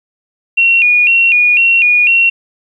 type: tone with vibrato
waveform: sine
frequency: 2586 Hz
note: E7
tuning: 34 cents flat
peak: -6 dBFS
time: 0.57-2.3 s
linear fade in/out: 10 ms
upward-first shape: square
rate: 2 Hz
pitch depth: 95 cents each way
effects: 8-bit